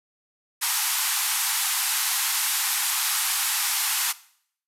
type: band-pass noise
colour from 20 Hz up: white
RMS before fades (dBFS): -25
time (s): 0.61-4.13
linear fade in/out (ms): 20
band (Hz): 770 to 14000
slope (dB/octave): 96
effects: noise-tail reverb RT60 0.6 s tail -18 dB re dry